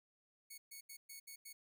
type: tone bursts at uneven times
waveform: 5% pulse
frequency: 2217 Hz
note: C#7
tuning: in tune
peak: -40 dBFS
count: 6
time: 0.5-0.58 / 0.71-0.81 / 0.89-0.97 / 1.09-1.2 / 1.27-1.36 / 1.45-1.53 s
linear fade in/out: 10 ms
effects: none